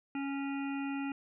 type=harmonic tone with a mistuned harmonic; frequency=277.2 Hz; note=C#4; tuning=in tune; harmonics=1 / 3 / 5 / 7 / 9 / 10; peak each=-34 / -44 / -47 / -51 / -47 / -51 dBFS; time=0.15-1.12 s; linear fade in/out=2 ms; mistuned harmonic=9; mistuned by=-24 cents; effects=none